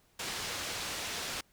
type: low-pass noise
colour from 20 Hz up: white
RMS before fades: -38 dBFS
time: 0.19-1.41 s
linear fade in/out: 5 ms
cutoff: 5700 Hz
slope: 12 dB/octave
effects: pink hiss -68 dBFS RMS until 1.52 s